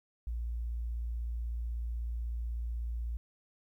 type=tone; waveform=sine; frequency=58.1 Hz; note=A#1; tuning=5 cents flat; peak=-33 dBFS; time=0.27-3.17 s; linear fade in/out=0 ms; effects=12-bit